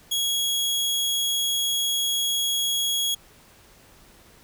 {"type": "tone", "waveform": "sawtooth", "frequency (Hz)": 3322, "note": "G#7", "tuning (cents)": 0, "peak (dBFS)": -19, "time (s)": [0.11, 3.15], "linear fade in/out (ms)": 10, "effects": ["pink hiss -53 dBFS RMS until 4.43 s"]}